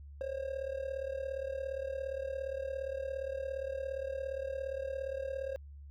triangle tone with amplitude modulation, 538 Hz, C5, 48 cents sharp, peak -30 dBFS, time 0.21-5.56 s, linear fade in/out 0 ms, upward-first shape sine, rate 37.3 Hz, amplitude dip 80%, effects added 71 Hz sine -47 dBFS peak until 5.9 s

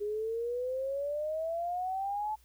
sine exponential sweep, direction up, 409.1 to 869 Hz, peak -31 dBFS, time 0-2.36 s, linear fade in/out 20 ms, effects added 60 Hz sine -61 dBFS peak until 2.44 s + white hiss -67 dBFS RMS until 2.44 s

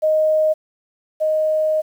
sine tone pair in turn, 622.3 / 622.3 Hz, D#5 / D#5, 0 / 0 cents, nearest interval unison, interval 0 cents, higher neither, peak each -13 / -15 dBFS, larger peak first, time 0.02-0.54 / 1.2-1.82 s, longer second, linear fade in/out 20 ms, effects 8-bit

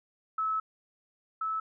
sine tone pair in turn, 1299 / 1304.7 Hz, E6 / E6, -26 / -18 cents, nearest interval unison, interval 8 cents, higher second, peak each -27 / -29 dBFS, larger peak first, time 0.38-0.6 / 1.41-1.6 s, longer first, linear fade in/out 5 ms, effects none

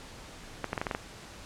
clicks, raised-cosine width 0.5 ms, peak -15 dBFS, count 7, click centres 0.643 / 0.731 / 0.778 / 0.815 / 0.868 / 0.912 / 0.949 s, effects pink hiss -47 dBFS RMS until 1.45 s + low-pass 8000 Hz 12 dB/octave

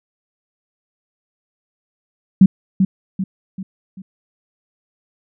sine tone with echo, 190.4 Hz, F#3, 50 cents sharp, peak -3 dBFS, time 2.41-2.46 s, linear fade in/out 5 ms, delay 390 ms, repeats 4, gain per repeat -7 dB, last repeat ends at 4.02 s, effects none

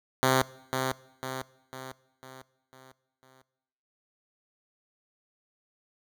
5% pulse tone with echo, 130.81 Hz, C3, in tune, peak -10 dBFS, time 0.23-0.42 s, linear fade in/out 0 ms, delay 500 ms, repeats 6, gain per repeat -6 dB, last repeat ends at 3.42 s, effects noise-tail reverb RT60 1.0 s tail -21 dB re dry

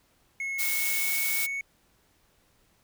triangle tone with pitch glide, 2180 to 2217 Hz, C#7 to C#7, -29 to 0 cents, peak -28 dBFS, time 0.4-1.61 s, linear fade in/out 2 ms, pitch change +29 cents, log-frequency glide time 0.57-1.17 s
blue noise, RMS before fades -29 dBFS, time 0.58-1.47 s, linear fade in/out 20 ms
effects pink hiss -66 dBFS RMS until 2.83 s

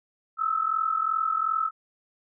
sine tone pair together, 1275.8 / 1318.5 Hz, D#6 / E6, +43 / 0 cents, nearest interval minor second, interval 57 cents, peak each -27 / -25 dBFS, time 0.37-1.71 s, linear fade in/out 50 ms, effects none

